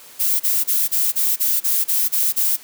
violet noise bursts, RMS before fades -18 dBFS, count 10, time 0.19-2.569 s, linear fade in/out 20 ms, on 210 ms, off 31 ms, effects white hiss -43 dBFS RMS until 2.63 s + high-pass 150 Hz 12 dB/octave

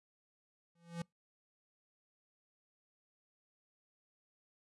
square tone with exponential growth, 169.7 Hz, F3, 49 cents flat, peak -36 dBFS, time 0.75-1.02 s, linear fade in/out 5 ms, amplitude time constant 57 ms, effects noise-tail reverb RT60 0.2 s tail -26 dB re dry + resampled to 24000 Hz

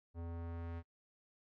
square tone with low-pass filter sweep, 84.3 Hz, E2, 39 cents sharp, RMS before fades -44 dBFS, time 0.14-0.83 s, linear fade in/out 50 ms, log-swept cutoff 810 to 2100 Hz, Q 0.78, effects noise-tail reverb RT60 0.1 s tail -25 dB re dry

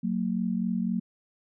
sine tone pair together, 185 / 228.9 Hz, F#3 / A#3, 0 / -31 cents, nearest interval major third, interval 369 cents, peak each -28 dBFS, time 0.03-1 s, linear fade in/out 10 ms, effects none

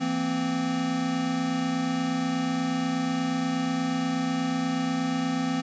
square tone cluster, 167.7 / 231.1 / 259.4 Hz, E3 / A#3 / C4, +30 / -15 / -15 cents, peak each -33 / -33 / -27 dBFS, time 0-5.62 s, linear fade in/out 20 ms, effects resampled to 16000 Hz + 10-bit

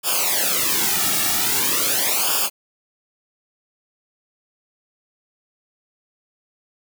white noise with flanger, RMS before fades -20 dBFS, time 0.03-2.5 s, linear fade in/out 50 ms, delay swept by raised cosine 0.49 to 1.99 ms, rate 0.43 Hz, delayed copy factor -0.95, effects none

